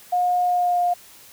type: tone with pitch glide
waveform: sine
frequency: 717 to 707.9 Hz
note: F5 to F5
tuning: +45 to +23 cents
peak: -17 dBFS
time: 0.12-0.94 s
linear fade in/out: 10 ms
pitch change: -22 cents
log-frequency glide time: 0.44-0.8 s
effects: white hiss -47 dBFS RMS until 1.32 s